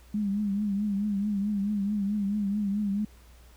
sine tone with vibrato, 203.8 Hz, G#3, 32 cents flat, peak -25 dBFS, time 0.14-3.05 s, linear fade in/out 5 ms, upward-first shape triangle, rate 4.6 Hz, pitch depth 84 cents each way, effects added 60 Hz sine -51 dBFS peak until 3.56 s + pink hiss -59 dBFS RMS until 3.56 s

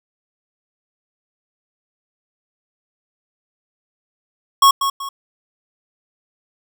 square tone with echo, 1100 Hz, C#6, 14 cents flat, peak -8 dBFS, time 4.62-4.71 s, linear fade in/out 5 ms, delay 190 ms, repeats 2, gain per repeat -9 dB, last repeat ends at 5.09 s, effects none

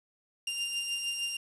sawtooth beating tone pair, 2794 / 2800.5 Hz, F7 / F7, 0 / +4 cents, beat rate 6.5 Hz, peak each -29 / -36 dBFS, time 0.47-1.37 s, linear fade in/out 5 ms, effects resampled to 24000 Hz + 9-bit

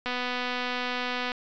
click train, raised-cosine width 0.3 ms, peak -15 dBFS, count 313, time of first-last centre 0.06-1.318 s, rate 248 Hz, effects resampled to 16000 Hz

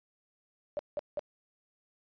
sine tone bursts, 589 Hz, D5, 5 cents sharp, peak -30 dBFS, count 3, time 0.77-1.193 s, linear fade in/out 0 ms, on 21 ms, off 180 ms, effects resampled to 11025 Hz

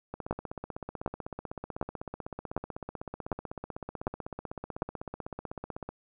two click trains, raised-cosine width 1 ms, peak -23 / -14 dBFS, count 93 / 7, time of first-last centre 0.14-5.89 / 0.31-4.821 s, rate 16 / 1.33 Hz, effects none

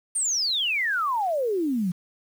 sine exponential sweep, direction down, 9200 to 168.6 Hz, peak -22 dBFS, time 0.15-1.92 s, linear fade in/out 10 ms, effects 8-bit

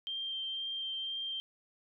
sine tone with vibrato, 3162 Hz, G7, 14 cents sharp, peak -35 dBFS, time 0.07-1.4 s, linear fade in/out 0 ms, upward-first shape sine, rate 2 Hz, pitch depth 10 cents each way, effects none

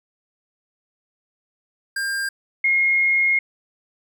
square / sine tone pair in turn, 1600 / 2148 Hz, G6 / C7, +35 / +45 cents, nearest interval perfect fourth, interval 510 cents, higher second, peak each -23 / -15 dBFS, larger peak second, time 1.96-2.29 / 2.64-3.39 s, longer second, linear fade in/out 5 ms, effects none

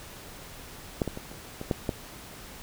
clicks, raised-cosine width 2 ms, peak -11 / -17 / -22 / -30 / -22 / -11 / -13 dBFS, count 7, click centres 1.018 / 1.077 / 1.174 / 1.316 / 1.614 / 1.712 / 1.892 s, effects pink hiss -45 dBFS RMS until 2.62 s

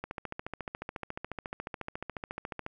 click train, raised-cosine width 0.5 ms, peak -21 dBFS, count 38, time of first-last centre 0.04-2.664 s, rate 14.1 Hz, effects none

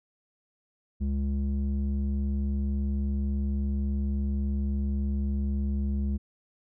square tone with low-pass filter, 69.1 Hz, C#2, 5 cents flat, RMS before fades -28 dBFS, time 1-6.18 s, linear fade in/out 20 ms, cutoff 200 Hz, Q 1.9, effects none

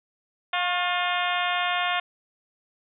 harmonic tone with a mistuned harmonic, 355.1 Hz, F4, 29 cents sharp, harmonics 2 / 3 / 4 / 5 / 6 / 7 / 8 / 9 / 10, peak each -28 / -30 / -31 / -32 / -33 / -33 / -34 / -35 / -35 dBFS, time 0.53-2 s, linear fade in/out 5 ms, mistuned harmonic 3, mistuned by +33 cents, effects none

